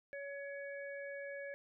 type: harmonic tone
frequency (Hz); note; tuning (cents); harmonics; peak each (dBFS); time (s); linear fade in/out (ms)
562; C#5; +24; 1 / 3 / 4; -44 / -48 / -53; 0.13-1.54; 0
effects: none